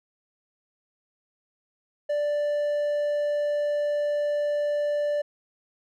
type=tone; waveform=triangle; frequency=587.3 Hz; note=D5; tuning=in tune; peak=-21 dBFS; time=2.09-5.22 s; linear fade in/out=10 ms; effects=none